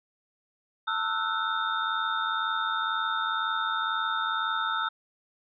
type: tone cluster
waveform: sine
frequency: 893 / 1309 / 1391 / 1496 / 3644 Hz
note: A5 / E6 / F6 / F#6 / A#7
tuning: +25 / -13 / -7 / +19 / -40 cents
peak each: -34 / -29 / -34 / -34 / -35 dBFS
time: 0.87-4.89 s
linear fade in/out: 10 ms
effects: none